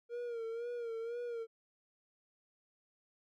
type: tone with vibrato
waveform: triangle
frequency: 467.4 Hz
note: A#4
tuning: 5 cents sharp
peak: -36 dBFS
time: 0.09-1.47 s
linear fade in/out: 50 ms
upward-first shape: sine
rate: 2 Hz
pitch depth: 61 cents each way
effects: none